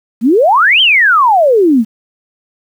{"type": "exponential two-way sweep", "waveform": "sine", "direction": "up then down", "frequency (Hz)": [207.7, 3231, 207.7], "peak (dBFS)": -5, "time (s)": [0.21, 1.85], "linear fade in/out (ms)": 50, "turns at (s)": 0.81, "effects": ["7-bit"]}